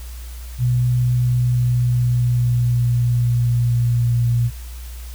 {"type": "tone with pitch glide", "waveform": "sine", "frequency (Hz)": [123.47, 119.33], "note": ["B2", "A#2"], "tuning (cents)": [0, 41], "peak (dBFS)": -14, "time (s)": [0.58, 4.51], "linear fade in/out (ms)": 50, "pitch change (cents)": -59, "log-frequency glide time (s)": [1.31, 3.98], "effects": ["added 60 Hz sine -30 dBFS peak until 5.14 s", "white hiss -43 dBFS RMS until 5.14 s"]}